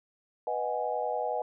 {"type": "chord", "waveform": "sine", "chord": "G# minor seventh", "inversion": "first", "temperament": "equal", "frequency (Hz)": [493.9, 622.3, 740, 830.6], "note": ["B4", "D#5", "F#5", "G#5"], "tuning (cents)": [0, 0, 0, 0], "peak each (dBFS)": -34, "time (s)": [0.47, 1.42], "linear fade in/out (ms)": 2, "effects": []}